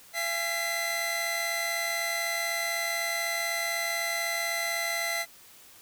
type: tone cluster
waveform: sawtooth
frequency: 678 / 817 / 1990 / 2070 Hz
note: E5 / G#5 / B6 / C7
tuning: +49 / -29 / +13 / -19 cents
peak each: -30 / -37 / -29 / -29 dBFS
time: 0.13-5.26 s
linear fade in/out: 50 ms
effects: white hiss -53 dBFS RMS until 5.81 s